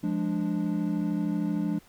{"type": "chord", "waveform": "triangle", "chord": "D diminished", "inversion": "first", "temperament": "equal", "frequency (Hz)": [174.61, 207.7, 293.7], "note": ["F3", "Ab3", "D4"], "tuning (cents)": [0, 0, 0], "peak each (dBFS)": -28, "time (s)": [0.03, 1.79], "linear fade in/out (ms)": 10, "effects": ["pink hiss -58 dBFS RMS until 1.88 s"]}